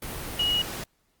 sine tone in noise, 2900 Hz, F#7, 35 cents flat, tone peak -22 dBFS, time 0.39-0.62 s, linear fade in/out 5 ms, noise pink, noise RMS -35 dBFS, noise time 0.02-0.84 s, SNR +10 dB, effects pink hiss -70 dBFS RMS until 1.2 s + Opus 32 kbps

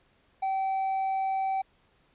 triangle tone, 770 Hz, G5, 31 cents flat, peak -24 dBFS, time 0.42-1.62 s, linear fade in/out 10 ms, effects pink hiss -66 dBFS RMS until 2.14 s + resampled to 8000 Hz

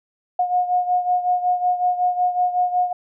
sine beating tone pair, 720 / 725.4 Hz, F#5 / F#5, -47 / -34 cents, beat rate 5.4 Hz, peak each -18 / -23 dBFS, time 0.39-2.93 s, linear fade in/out 5 ms, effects none

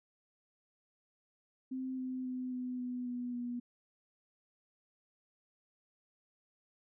sine tone with pitch steps, 260 / 257 / 254.1 / 251.1 / 248.3 / 245.4 / 242.6 Hz, C4 / C4 / B3 / B3 / B3 / B3 / B3, -11 / -31 / +49 / +29 / +9 / -11 / -31 cents, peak -36 dBFS, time 1.71-3.6 s, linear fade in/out 10 ms, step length 270 ms, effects none

